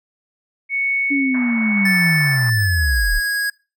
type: tone with tremolo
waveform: sine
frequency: 2217 Hz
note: C#7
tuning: in tune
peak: -16 dBFS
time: 0.69-2.38 s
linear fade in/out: 50 ms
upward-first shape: sine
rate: 0.99 Hz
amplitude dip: 55%
type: linear sweep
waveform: sine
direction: down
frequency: 286 to 30.56 Hz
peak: -16 dBFS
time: 1.1-3.2 s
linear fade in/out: 20 ms
type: band-pass noise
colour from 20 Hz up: white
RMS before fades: -34 dBFS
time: 1.34-2.5 s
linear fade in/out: 5 ms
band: 620 to 2000 Hz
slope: 48 dB/octave
type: tone with pitch glide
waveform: square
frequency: 1760 to 1651.7 Hz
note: A6 to G#6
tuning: 0 to -10 cents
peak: -19 dBFS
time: 1.85-3.5 s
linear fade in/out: 5 ms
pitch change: -110 cents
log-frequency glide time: 2.54-2.96 s
effects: noise-tail reverb RT60 0.3 s tail -22 dB re dry